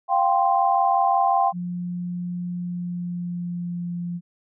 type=chord; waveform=sine; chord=F suspended second; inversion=none; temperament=equal; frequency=698.5 / 784 / 1046.5 Hz; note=F5 / G5 / C6; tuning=0 / 0 / 0 cents; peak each=-22 / -19 / -23 dBFS; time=0.08-1.53 s; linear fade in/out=50 ms
type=tone with pitch glide; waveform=sine; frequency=176.8 to 174.06 Hz; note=F3 to F3; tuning=+22 to -6 cents; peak=-26 dBFS; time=1.52-4.21 s; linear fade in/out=50 ms; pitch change=-28 cents; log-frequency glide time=2.51-3.93 s
effects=none